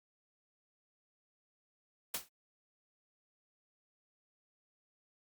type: noise with exponential decay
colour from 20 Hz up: white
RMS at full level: -32 dBFS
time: 2.14-2.29 s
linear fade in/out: 5 ms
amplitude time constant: 31 ms
effects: Opus 48 kbps